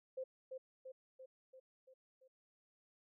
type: tone with echo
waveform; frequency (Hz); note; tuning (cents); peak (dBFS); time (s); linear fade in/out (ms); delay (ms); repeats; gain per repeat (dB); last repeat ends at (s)
sine; 521; C5; -7; -40; 0.17-0.24; 10; 340; 6; -4; 2.28
effects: none